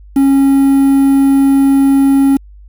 triangle tone with quantisation, 274 Hz, C#4, 20 cents flat, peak -4 dBFS, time 0.16-2.37 s, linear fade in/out 5 ms, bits 5, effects added 50 Hz sine -34 dBFS peak until 2.68 s

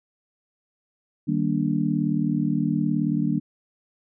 sine chord, Eb major seventh, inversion none, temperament just, 155.56 / 194.45 / 233.3 / 291.7 Hz, Eb3 / G3 / Bb3 / D4, 0 / -14 / +2 / -12 cents, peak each -26 dBFS, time 1.27-3.4 s, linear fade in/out 20 ms, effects none

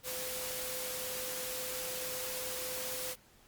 sine tone in noise, 509 Hz, C5, 48 cents flat, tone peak -43 dBFS, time 0.03-3.16 s, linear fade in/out 50 ms, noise white, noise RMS -39 dBFS, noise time 0.03-3.16 s, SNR -7 dB, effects pink hiss -63 dBFS RMS until 3.47 s + Opus 48 kbps

